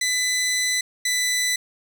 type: tone pair in turn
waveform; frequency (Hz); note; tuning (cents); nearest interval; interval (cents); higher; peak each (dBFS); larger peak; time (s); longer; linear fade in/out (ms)
15% pulse; 2002 / 1992.3; B6 / B6; +23 / +15; unison; 8; first; -14; neither; 0.01-0.81 / 1.05-1.56; first; 5
effects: none